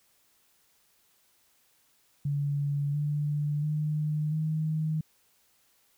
sine tone with pitch steps, 143.2 / 147.48 / 151.89 / 156.43 Hz, D3 / D3 / D#3 / D#3, -43 / +8 / -41 / +10 cents, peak -26 dBFS, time 2.25-5.01 s, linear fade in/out 5 ms, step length 690 ms, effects white hiss -67 dBFS RMS until 5.97 s

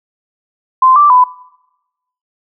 sine tone with pitch steps, 1037 / 1172 / 1001 Hz, C6 / D6 / B5, -16 / -4 / +23 cents, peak -4 dBFS, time 0.82-1.24 s, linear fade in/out 5 ms, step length 140 ms, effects noise-tail reverb RT60 1.0 s tail -24 dB re dry

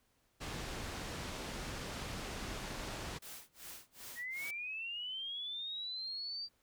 pink low-pass noise, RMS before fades -43 dBFS, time 0.4-3.19 s, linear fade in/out 20 ms, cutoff 7000 Hz, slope 12 dB/octave
white noise with tremolo, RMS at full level -48 dBFS, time 3.22-4.51 s, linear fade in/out 5 ms, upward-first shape sine, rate 2.6 Hz, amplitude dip 100%
sine linear sweep, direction up, 1878 to 4699 Hz, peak -39 dBFS, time 4.15-6.49 s, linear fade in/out 50 ms
effects pink hiss -75 dBFS RMS until 6.62 s

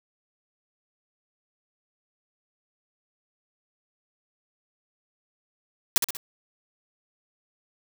white noise with echo, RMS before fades -18 dBFS, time 5.96-5.98 s, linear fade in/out 0 ms, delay 63 ms, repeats 3, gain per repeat -6 dB, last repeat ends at 6.169 s, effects none

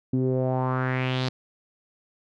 sawtooth tone with low-pass filter sweep, 128.8 Hz, C3, 27 cents flat, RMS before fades -25 dBFS, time 0.13-1.29 s, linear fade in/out 5 ms, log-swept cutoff 280 to 4600 Hz, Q 3.6, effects none

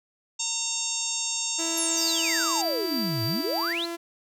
harmonic tone, 917 Hz, A#5, 29 cents flat, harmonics 1 / 3 / 4 / 5 / 6 / 7 / 8 / 9, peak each -42 / -38 / -35 / -39 / -35 / -31 / -32 / -38 dBFS, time 0.39-2.62 s, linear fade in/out 10 ms
sawtooth tone with pitch glide, 329.6 to 338.7 Hz, E4 to E4, 0 to +47 cents, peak -27 dBFS, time 1.58-3.97 s, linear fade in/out 20 ms, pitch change +47 cents, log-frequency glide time 3.6-3.67 s
sine exponential two-way sweep, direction down then up, 11770 to 106.7 to 4423 Hz, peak -27 dBFS, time 1.77-3.86 s, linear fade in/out 10 ms, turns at 3.24 s
square tone with tremolo, 4699 Hz, D8, in tune, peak -29 dBFS, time 1.97-3.73 s, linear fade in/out 5 ms, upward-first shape sine, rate 3.2 Hz, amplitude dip 35%
effects none

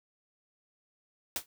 white noise with exponential decay, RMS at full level -28 dBFS, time 1.36-1.46 s, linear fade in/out 1 ms, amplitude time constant 20 ms, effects none

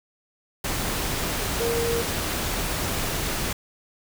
sine tone in noise, 466.6 Hz, A#4, 2 cents sharp, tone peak -24 dBFS, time 1.6-2.02 s, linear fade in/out 5 ms, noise pink, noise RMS -27 dBFS, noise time 0.64-3.53 s, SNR 0 dB, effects none

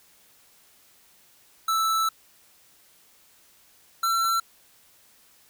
square tone pair in turn, 1318.5 / 1347.8 Hz, E6 / E6, 0 / +38 cents, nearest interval unison, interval 38 cents, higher second, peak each -22 dBFS, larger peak neither, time 1.68-2.09 / 4.03-4.4 s, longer first, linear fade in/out 5 ms, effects white hiss -58 dBFS RMS until 5.49 s

